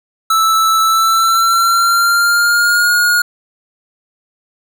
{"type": "tone with pitch glide", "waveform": "square", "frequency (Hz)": [1316, 1435.1], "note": ["E6", "F6"], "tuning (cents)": [-3, 47], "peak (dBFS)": -10, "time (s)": [0.3, 3.22], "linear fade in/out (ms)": 5, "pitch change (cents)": 150, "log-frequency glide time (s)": [0.84, 2.91], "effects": []}